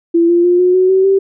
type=tone with pitch steps; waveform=sine; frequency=337.4 / 345.5 / 353.8 / 362.2 / 370.9 / 379.8 / 388.9 Hz; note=E4 / F4 / F4 / F#4 / F#4 / F#4 / G4; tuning=+40 / -19 / +23 / -37 / +4 / +45 / -14 cents; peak=-7 dBFS; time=0.14-1.19 s; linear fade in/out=10 ms; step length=150 ms; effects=none